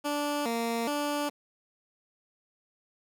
15% pulse tone with vibrato, 260 Hz, C4, 11 cents flat, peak -22 dBFS, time 0.04-1.3 s, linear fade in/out 20 ms, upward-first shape square, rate 1.2 Hz, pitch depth 200 cents each way, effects none

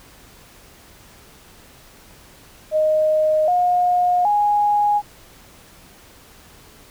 sine tone with pitch steps, 620 / 716.3 / 827.6 Hz, D#5 / F5 / G#5, -6 / +44 / -6 cents, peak -14 dBFS, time 2.71-5.02 s, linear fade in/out 50 ms, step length 770 ms, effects pink hiss -47 dBFS RMS until 6.9 s

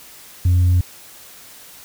sine tone, 89.2 Hz, F2, 37 cents sharp, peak -9 dBFS, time 0.45-0.81 s, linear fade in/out 5 ms, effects tanh soft clip ceiling -10 dBFS + white hiss -42 dBFS RMS until 1.84 s

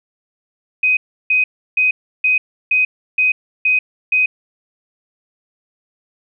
sine tone bursts, 2510 Hz, D#7, 15 cents sharp, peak -11 dBFS, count 8, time 0.83-4.26 s, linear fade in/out 5 ms, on 140 ms, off 330 ms, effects none

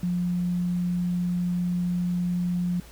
sine tone, 177.2 Hz, F3, 25 cents sharp, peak -23 dBFS, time 0.03-2.8 s, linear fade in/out 2 ms, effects added 56 Hz sine -47 dBFS peak until 2.91 s + pink hiss -50 dBFS RMS until 2.91 s

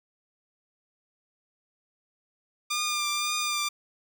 10% pulse tone with vibrato, 1200 Hz, D6, 37 cents sharp, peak -18 dBFS, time 2.7-3.69 s, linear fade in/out 10 ms, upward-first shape triangle, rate 1.9 Hz, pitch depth 29 cents each way, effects none

